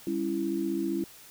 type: chord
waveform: sine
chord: C# diminished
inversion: second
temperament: just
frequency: 199.57 / 277.2 / 332.6 Hz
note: G3 / C#4 / E4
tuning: +31 / 0 / +16 cents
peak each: -34 / -33 / -29 dBFS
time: 0.07-1.04 s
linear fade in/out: 2 ms
effects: white hiss -51 dBFS RMS until 1.3 s